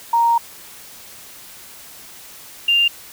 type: tone pair in turn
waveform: sine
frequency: 932.3 / 2794 Hz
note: A#5 / F7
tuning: 0 / 0 cents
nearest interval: octave + perfect fifth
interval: 1900 cents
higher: second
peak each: -12 dBFS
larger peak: neither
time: 0.13-0.38 / 2.68-2.88 s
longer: first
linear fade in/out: 5 ms
effects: white hiss -40 dBFS RMS until 3.12 s